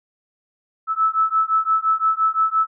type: beating tone pair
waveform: sine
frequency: 1305 / 1310.8 Hz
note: E6 / E6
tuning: -18 / -10 cents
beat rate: 5.8 Hz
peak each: -19 dBFS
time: 0.87-2.67 s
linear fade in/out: 50 ms
effects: none